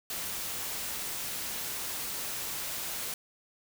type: noise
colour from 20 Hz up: white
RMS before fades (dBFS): -36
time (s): 0.1-3.14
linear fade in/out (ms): 2
effects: none